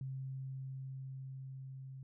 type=tone with level ramp; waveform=sine; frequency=133 Hz; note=C3; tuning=29 cents sharp; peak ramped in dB=-39 to -46 dBFS; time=0.01-2.03 s; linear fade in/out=2 ms; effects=none